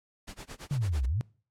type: noise with tremolo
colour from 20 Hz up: pink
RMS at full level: -42 dBFS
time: 0.27-1.06 s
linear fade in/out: 10 ms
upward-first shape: sine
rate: 9 Hz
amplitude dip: 100%
type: exponential two-way sweep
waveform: sine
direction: down then up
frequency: 150 to 58.27 to 129.1 Hz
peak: -26 dBFS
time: 0.71-1.21 s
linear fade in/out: 0 ms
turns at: 1.06 s
effects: noise-tail reverb RT60 0.4 s tail -22 dB re dry + low-pass 10000 Hz 12 dB/octave